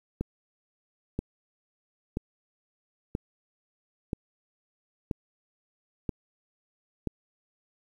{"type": "click train", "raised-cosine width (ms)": 3, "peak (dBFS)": -16, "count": 8, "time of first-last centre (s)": [0.21, 7.073], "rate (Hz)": 1.02, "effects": ["9-bit"]}